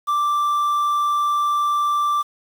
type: tone with quantisation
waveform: triangle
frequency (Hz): 1174.7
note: D6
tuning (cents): 0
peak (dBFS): -15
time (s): 0.07-2.23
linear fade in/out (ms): 20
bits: 7
effects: none